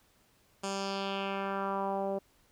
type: tone with low-pass filter sweep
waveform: 10% pulse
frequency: 196 Hz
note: G3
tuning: in tune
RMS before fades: -34 dBFS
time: 0.63-2.19 s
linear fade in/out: 10 ms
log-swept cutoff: 7800 to 540 Hz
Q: 2.2
effects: pink hiss -67 dBFS RMS until 2.51 s